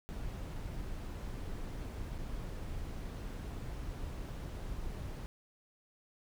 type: noise with dropouts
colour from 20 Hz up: brown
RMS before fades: -41 dBFS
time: 0.09-5.26 s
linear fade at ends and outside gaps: 0 ms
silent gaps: 2.181-2.186 s
effects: none